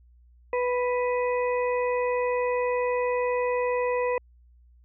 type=harmonic tone with a mistuned harmonic; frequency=493.9 Hz; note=B4; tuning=in tune; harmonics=1 / 2 / 4 / 5; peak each=-24 / -30 / -36 / -38 dBFS; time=0.53-4.18 s; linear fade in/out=2 ms; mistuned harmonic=5; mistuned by=+24 cents; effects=added 60 Hz sine -53 dBFS peak until 4.84 s